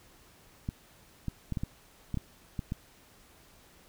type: clicks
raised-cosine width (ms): 5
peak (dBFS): -20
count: 9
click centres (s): 0.689 / 1.283 / 1.523 / 1.572 / 1.635 / 2.143 / 2.173 / 2.592 / 2.721
effects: pink hiss -59 dBFS RMS until 3.88 s